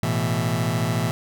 sawtooth chord, A suspended second, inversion none, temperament just, 110 / 123.75 / 165 Hz, A2 / B2 / E3, 0 / +4 / +2 cents, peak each -21 dBFS, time 0.03-1.11 s, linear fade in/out 0 ms, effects none

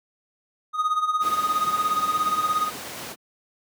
triangle tone with tremolo, 1244.5 Hz, D#6, in tune, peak -16 dBFS, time 0.73-2.71 s, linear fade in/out 50 ms, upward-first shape sine, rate 17 Hz, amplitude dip 70%
pink noise, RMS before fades -34 dBFS, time 1.2-3.16 s, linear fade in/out 50 ms
effects high-pass 200 Hz 12 dB/octave

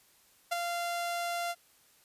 sawtooth tone with ADSR envelope, 692 Hz, F5, 16 cents flat, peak -23 dBFS, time 0.51-1.55 s, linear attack 14 ms, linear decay 17 ms, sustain -5 dB, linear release 44 ms, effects white hiss -64 dBFS RMS until 2.04 s + resampled to 32000 Hz

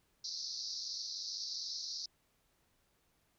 pink band-pass noise, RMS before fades -42 dBFS, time 0.24-2.06 s, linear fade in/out 5 ms, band 4100 to 5800 Hz, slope 96 dB/octave, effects pink hiss -75 dBFS RMS until 3.38 s

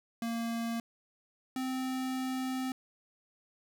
square tone pair in turn, 231.1 / 259.4 Hz, A#3 / C4, -15 / -15 cents, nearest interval major second, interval 200 cents, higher second, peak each -33 / -33 dBFS, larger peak neither, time 0.22-0.8 / 1.56-2.72 s, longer second, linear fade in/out 2 ms, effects none

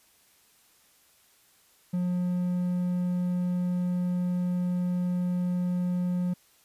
triangle tone, 178.8 Hz, F3, 41 cents sharp, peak -23 dBFS, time 1.93-6.34 s, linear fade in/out 10 ms, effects white hiss -62 dBFS RMS until 6.64 s + resampled to 32000 Hz

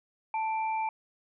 sine tone pair together, 881.6 / 2355 Hz, A5 / D7, +3 / +4 cents, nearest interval octave + perfect fourth, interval 1701 cents, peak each -28 / -39 dBFS, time 0.34-0.89 s, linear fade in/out 2 ms, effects none

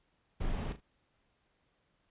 brown noise with echo, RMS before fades -35 dBFS, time 0.4-0.73 s, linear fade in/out 10 ms, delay 38 ms, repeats 2, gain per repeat -11 dB, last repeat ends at 0.806 s, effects pink hiss -75 dBFS RMS until 2.1 s + resampled to 8000 Hz

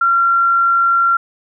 sine tone, 1372 Hz, F6, 31 cents flat, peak -10 dBFS, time 0.01-1.17 s, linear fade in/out 5 ms, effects none

